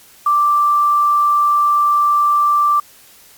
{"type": "tone with quantisation", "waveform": "sine", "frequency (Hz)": 1174.7, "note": "D6", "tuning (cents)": 0, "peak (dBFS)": -10, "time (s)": [0.26, 2.8], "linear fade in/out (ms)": 5, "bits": 6, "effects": ["white hiss -45 dBFS RMS until 3.37 s", "MP3 96 kbps"]}